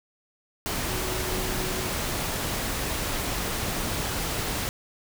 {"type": "tone in noise", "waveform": "sine", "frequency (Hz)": 370, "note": "F#4", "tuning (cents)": 0, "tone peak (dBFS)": -35, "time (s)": [0.86, 1.87], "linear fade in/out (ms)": 0, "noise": "pink", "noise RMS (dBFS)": -29, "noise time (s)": [0.66, 4.69], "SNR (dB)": -9, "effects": []}